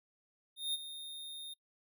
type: tone with ADSR envelope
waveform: square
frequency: 3675 Hz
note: A#7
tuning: 25 cents flat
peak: -32 dBFS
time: 0.56-1.54 s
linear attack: 180 ms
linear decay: 25 ms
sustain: -12 dB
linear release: 10 ms
effects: noise-tail reverb RT60 0.1 s tail -23 dB re dry